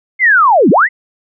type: linear two-way sweep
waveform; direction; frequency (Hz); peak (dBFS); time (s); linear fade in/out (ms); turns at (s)
sine; down then up; 2154 to 160.5 to 2115; -5; 0.19-0.89; 50; 0.7
effects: none